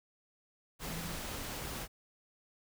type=tone in noise; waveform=sine; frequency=164.81 Hz; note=E3; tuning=in tune; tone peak=-43 dBFS; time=0.81-1.19 s; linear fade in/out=50 ms; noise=pink; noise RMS=-41 dBFS; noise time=0.79-1.88 s; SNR=-5 dB; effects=none